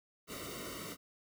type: noise with comb filter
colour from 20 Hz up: pink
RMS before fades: -44 dBFS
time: 0.27-0.97 s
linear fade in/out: 50 ms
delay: 1.2 ms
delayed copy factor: -1
effects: none